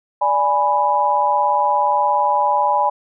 sine chord, G# diminished, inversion second, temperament equal, 587.3 / 830.6 / 987.8 Hz, D5 / G#5 / B5, 0 / 0 / 0 cents, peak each -22 / -17 / -17 dBFS, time 0.21-2.9 s, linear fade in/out 10 ms, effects none

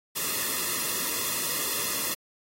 white noise with comb filter, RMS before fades -29 dBFS, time 0.15-2.15 s, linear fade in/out 20 ms, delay 1.3 ms, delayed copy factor -0.8, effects AAC 48 kbps

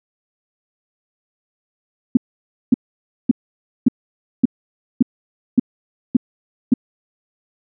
sine tone bursts, 246.9 Hz, B3, in tune, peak -6 dBFS, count 9, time 2.15-6.739 s, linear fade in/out 5 ms, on 21 ms, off 550 ms, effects none

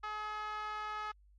5% pulse tone with band-pass filter, 424.8 Hz, G#4, 39 cents sharp, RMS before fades -40 dBFS, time 0.03-1.12 s, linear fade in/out 10 ms, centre 1100 Hz, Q 5.4, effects added 50 Hz sine -60 dBFS peak until 1.38 s + MP3 48 kbps

